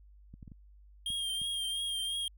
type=clicks; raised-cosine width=5 ms; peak=-36 dBFS; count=6; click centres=0.34 / 0.428 / 0.478 / 0.518 / 1.103 / 1.417 s
type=tone with vibrato; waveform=square; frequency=3217 Hz; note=G7; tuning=44 cents sharp; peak=-33 dBFS; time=1.06-2.28 s; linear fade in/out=2 ms; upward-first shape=triangle; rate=2.9 Hz; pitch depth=40 cents each way
effects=added 50 Hz sine -54 dBFS peak until 2.37 s